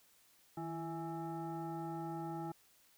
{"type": "tone with frequency modulation", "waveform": "sine", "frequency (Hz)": 334.3, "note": "E4", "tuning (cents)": 24, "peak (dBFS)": -39, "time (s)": [0.57, 2.52], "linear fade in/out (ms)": 5, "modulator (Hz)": 494, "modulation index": 1.3, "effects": ["white hiss -68 dBFS RMS until 2.97 s"]}